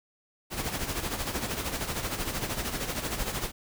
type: noise with tremolo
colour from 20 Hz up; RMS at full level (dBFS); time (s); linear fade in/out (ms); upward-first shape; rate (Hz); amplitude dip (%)
pink; -30; 0.5-3.52; 50; sine; 13; 60
effects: none